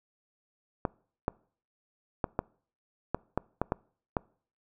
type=clicks; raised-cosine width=1 ms; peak=-13 dBFS; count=9; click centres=0.852 / 1.281 / 2.242 / 2.391 / 3.146 / 3.376 / 3.616 / 3.721 / 4.168 s; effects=noise-tail reverb RT60 0.5 s tail -25 dB re dry